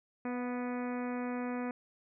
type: harmonic tone with a mistuned harmonic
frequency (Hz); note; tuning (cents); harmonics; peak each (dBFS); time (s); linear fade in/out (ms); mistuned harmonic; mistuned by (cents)
246.9; B3; 0; 1 / 2 / 3 / 4 / 5 / 6 / 7 / 8 / 9 / 10; -35 / -41 / -45 / -47 / -49 / -51 / -52 / -53 / -54 / -55; 0.25-1.71; 2; 3; -21
effects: none